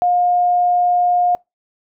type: tone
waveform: sine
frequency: 712 Hz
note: F5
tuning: 33 cents sharp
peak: -12 dBFS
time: 0.02-1.35 s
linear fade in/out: 0 ms
effects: noise-tail reverb RT60 0.2 s tail -26 dB re dry